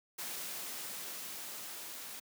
white noise with level ramp, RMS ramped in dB -41 to -46 dBFS, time 0.18-2.2 s, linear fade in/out 10 ms, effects high-pass 150 Hz 12 dB/octave

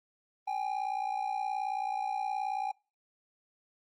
triangle ring-modulated tone, 804 Hz, G5, 44 cents sharp, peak -26 dBFS, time 0.47-2.72 s, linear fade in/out 10 ms, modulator 29.4 Hz, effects noise-tail reverb RT60 0.3 s tail -24 dB re dry + Opus 24 kbps

